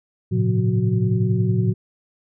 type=tone cluster; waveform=sine; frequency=103.5 / 114.4 / 135.4 / 180.1 / 370.5 Hz; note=G#2 / A#2 / C#3 / F#3 / F#4; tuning=-5 / -32 / -40 / -46 / +2 cents; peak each=-27 / -19 / -25 / -22 / -28 dBFS; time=0.31-1.74 s; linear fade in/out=20 ms; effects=none